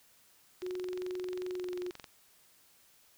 click train, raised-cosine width 0.2 ms, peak -28 dBFS, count 33, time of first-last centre 0.62-2.042 s, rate 22.5 Hz
sine tone with pitch glide, 364.7 to 359.3 Hz, F#4 to F4, -25 to +49 cents, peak -35 dBFS, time 0.62-1.91 s, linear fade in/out 10 ms, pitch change -26 cents, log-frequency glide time 1.52-1.76 s
effects white hiss -64 dBFS RMS until 3.17 s

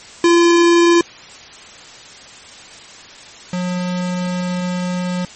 square tone pair in turn, 342 / 180.07 Hz, F4 / F#3, -36 / -47 cents, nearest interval major seventh, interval 1111 cents, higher first, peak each -9 / -19 dBFS, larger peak first, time 0.24-1.01 / 3.53-5.25 s, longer second, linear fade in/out 2 ms, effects white hiss -38 dBFS RMS until 5.35 s + MP3 32 kbps

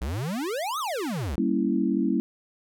square exponential two-way sweep, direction up then down, 56.5 to 1318.5 to 56.5 Hz, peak -28 dBFS, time 0.01-1.36 s, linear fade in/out 10 ms, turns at 0.79 s
sine chord, G diminished seventh, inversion none, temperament equal, 196 / 233.1 / 277.2 / 329.6 Hz, G3 / Bb3 / Db4 / Fb4, 0 / 0 / 0 / 0 cents, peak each -27 dBFS, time 1.38-2.2 s, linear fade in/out 0 ms
effects none

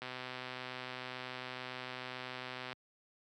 click train, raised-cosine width 0.3 ms, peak -26 dBFS, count 345, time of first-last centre 0.02-2.729 s, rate 127 Hz, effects high-pass 100 Hz 12 dB/octave

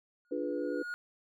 triangle tone with exponential growth, 1440 Hz, F#6, 47 cents flat, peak -32 dBFS, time 0.25-0.94 s, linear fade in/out 0 ms, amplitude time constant 150 ms
sine chord, D diminished seventh, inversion none, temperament equal with one note detuned, 293.7 / 349.2 / 420.4 / 493.9 Hz, D4 / F4 / Ab4 / Cb5, 0 / 0 / +21 / 0 cents, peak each -36 / -38 / -40 / -36 dBFS, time 0.31-0.83 s, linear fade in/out 10 ms
effects none

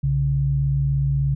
sine tone pair together, 61.98 / 138.59 Hz, B1 / C#3, +7 / 0 cents, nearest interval octave + major second, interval 1393 cents, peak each -25 / -18 dBFS, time 0.03-1.35 s, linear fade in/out 10 ms, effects none

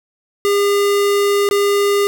square tone with dropouts, 404.4 Hz, G#4, 46 cents flat, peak -13 dBFS, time 0.45-2.07 s, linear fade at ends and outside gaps 0 ms, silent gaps 1.489-1.511 s, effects none

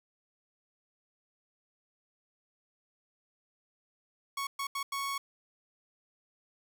sawtooth tone bursts at uneven times, 1108.7 Hz, C#6, in tune, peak -29 dBFS, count 4, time 4.37-4.47 / 4.59-4.67 / 4.75-4.83 / 4.92-5.18 s, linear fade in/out 5 ms, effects none

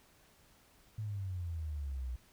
sine exponential sweep, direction down, 110 to 60.1 Hz, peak -36 dBFS, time 0.98-2.16 s, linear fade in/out 5 ms, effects pink hiss -65 dBFS RMS until 2.32 s

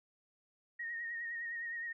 sine tone with vibrato, 1864.7 Hz, A#6, in tune, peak -38 dBFS, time 0.79-1.93 s, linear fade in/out 10 ms, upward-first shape triangle, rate 9.7 Hz, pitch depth 46 cents each way, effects none

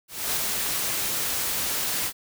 white noise with ADSR envelope, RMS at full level -25 dBFS, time 0.08-2.13 s, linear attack 270 ms, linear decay 28 ms, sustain -2 dB, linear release 64 ms, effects none

